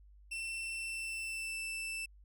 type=tone with pitch glide; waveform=40% pulse; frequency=2689 to 2657 Hz; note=E7 to E7; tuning=+34 to +13 cents; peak=-37 dBFS; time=0.31-2.06 s; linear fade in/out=10 ms; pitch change=-21 cents; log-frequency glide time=0.75-1.58 s; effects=added 50 Hz sine -56 dBFS peak until 2.24 s